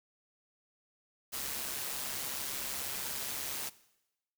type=noise with amplitude modulation; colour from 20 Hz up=white; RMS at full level=-36 dBFS; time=1.32-3.7 s; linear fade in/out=20 ms; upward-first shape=sine; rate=137 Hz; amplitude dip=45%; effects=noise-tail reverb RT60 0.9 s tail -19 dB re dry